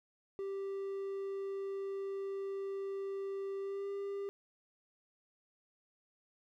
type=tone with pitch glide; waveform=triangle; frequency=392 to 398.2 Hz; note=G4 to G4; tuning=0 to +27 cents; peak=-35 dBFS; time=0.39-4.29 s; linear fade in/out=0 ms; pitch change=+27 cents; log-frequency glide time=3.6-3.89 s; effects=none